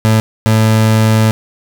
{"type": "tone bursts at uneven times", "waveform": "30% pulse", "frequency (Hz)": 110, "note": "A2", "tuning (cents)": 0, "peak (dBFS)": -5, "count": 2, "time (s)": [[0.05, 0.2], [0.46, 1.31]], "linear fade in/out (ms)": 0, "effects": []}